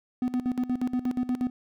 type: tone with tremolo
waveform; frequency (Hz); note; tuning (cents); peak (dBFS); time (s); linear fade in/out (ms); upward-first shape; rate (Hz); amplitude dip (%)
triangle; 250; B3; +21; -21; 0.22-1.5; 2; square; 8.4; 80
effects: none